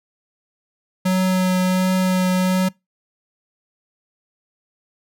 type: tone with vibrato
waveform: square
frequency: 185 Hz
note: F#3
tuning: in tune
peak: -16 dBFS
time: 1.05-2.69 s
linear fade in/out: 10 ms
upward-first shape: triangle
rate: 1.4 Hz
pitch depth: 12 cents each way
effects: noise-tail reverb RT60 0.2 s tail -24 dB re dry